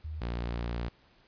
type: tone pair in turn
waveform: sine / sawtooth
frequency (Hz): 77.78 / 58.79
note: D#2 / A#1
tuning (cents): 0 / +15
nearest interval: perfect fourth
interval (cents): 485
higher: first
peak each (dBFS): -35 / -28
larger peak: second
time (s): 0.04-0.21 / 0.21-0.89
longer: second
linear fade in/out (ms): 10
effects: pink hiss -63 dBFS RMS until 1.27 s + resampled to 11025 Hz